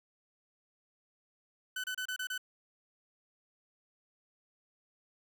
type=tone bursts; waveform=30% pulse; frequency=1506 Hz; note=F#6; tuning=30 cents sharp; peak=-32 dBFS; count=6; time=1.76-2.379 s; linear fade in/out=5 ms; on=79 ms; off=29 ms; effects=none